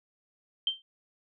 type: tone with exponential decay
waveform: sine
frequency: 3136 Hz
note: G7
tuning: in tune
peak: -21 dBFS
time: 0.67-0.82 s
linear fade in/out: 2 ms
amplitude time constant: 31 ms
effects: none